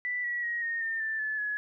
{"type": "tone with pitch steps", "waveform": "sine", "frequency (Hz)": [1975.5, 1932.6, 1890.7, 1849.6, 1809.4, 1770.2, 1731.7, 1694.1], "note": ["B6", "B6", "A#6", "A#6", "A6", "A6", "A6", "G#6"], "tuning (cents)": [0, -38, 24, -14, 48, 10, -28, 34], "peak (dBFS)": -29, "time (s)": [0.05, 1.57], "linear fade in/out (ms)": 0, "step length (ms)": 190, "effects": []}